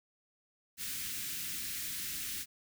white band-stop noise, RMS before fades -39 dBFS, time 0.77-2.46 s, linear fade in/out 50 ms, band 310 to 1600 Hz, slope 24 dB/octave, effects none

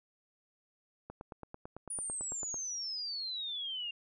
click train, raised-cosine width 1 ms, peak -30 dBFS, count 14, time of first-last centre 1.1-2.543 s, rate 9.01 Hz
sine exponential sweep, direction down, 9780 to 2773 Hz, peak -36 dBFS, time 1.9-3.91 s, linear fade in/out 5 ms
effects none

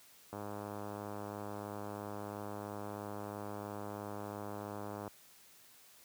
click train, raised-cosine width 1 ms, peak -29 dBFS, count 490, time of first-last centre 0.33-5.078 s, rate 103 Hz, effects white hiss -61 dBFS RMS until 6.04 s + high-pass 60 Hz 12 dB/octave

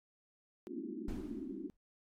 white band-pass noise, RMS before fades -43 dBFS, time 0.67-1.7 s, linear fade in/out 0 ms, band 200 to 370 Hz, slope 96 dB/octave
brown noise with exponential decay, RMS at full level -40 dBFS, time 1.08-1.77 s, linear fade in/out 2 ms, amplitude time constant 150 ms
effects MP3 64 kbps

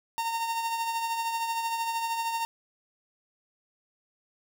45% pulse tone with tremolo, 917 Hz, A#5, 29 cents flat, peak -26 dBFS, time 0.18-2.45 s, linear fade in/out 0 ms, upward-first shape triangle, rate 13 Hz, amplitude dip 50%, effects none

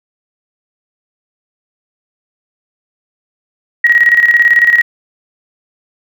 sine tone with tremolo, 1900 Hz, A#6, 33 cents sharp, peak -3 dBFS, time 3.84-4.82 s, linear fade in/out 5 ms, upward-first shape square, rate 18 Hz, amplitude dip 60%, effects none

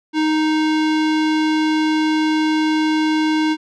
square tone with low-pass filter, 311.1 Hz, D#4, in tune, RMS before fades -17 dBFS, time 0.13-3.57 s, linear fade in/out 50 ms, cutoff 4100 Hz, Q 1.1, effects none

